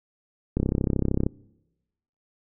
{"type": "click train", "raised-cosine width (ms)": 3, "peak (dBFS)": -10, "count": 24, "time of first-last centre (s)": [0.57, 1.265], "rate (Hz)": 33.1, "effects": ["noise-tail reverb RT60 1.0 s tail -24 dB re dry"]}